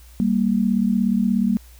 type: tone pair together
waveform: sine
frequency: 196 / 232.8 Hz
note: G3 / A#3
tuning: 0 / -2 cents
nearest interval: minor third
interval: 298 cents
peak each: -19 dBFS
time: 0.2-1.57 s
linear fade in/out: 0 ms
effects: added 60 Hz sine -43 dBFS peak until 1.79 s + white hiss -52 dBFS RMS until 1.79 s